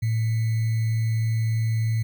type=tone with sample-and-hold; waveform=sine; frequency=112.1 Hz; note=A2; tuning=33 cents sharp; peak=-20 dBFS; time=0.02-2.03 s; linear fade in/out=10 ms; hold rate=2100 Hz; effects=none